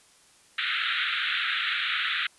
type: band-pass noise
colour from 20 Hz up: pink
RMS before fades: -28 dBFS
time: 0.58-2.27 s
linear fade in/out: 5 ms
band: 1300 to 3900 Hz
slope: 96 dB/octave
effects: white hiss -58 dBFS RMS until 2.38 s + resampled to 24000 Hz